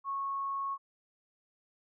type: tone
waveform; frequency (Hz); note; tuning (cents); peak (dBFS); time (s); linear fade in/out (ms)
sine; 1100; C#6; -14; -32; 0.04-0.78; 50
effects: none